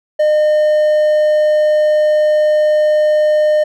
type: tone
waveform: triangle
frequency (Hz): 608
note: D#5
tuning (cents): -40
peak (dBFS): -7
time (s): 0.19-3.64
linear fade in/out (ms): 10
effects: none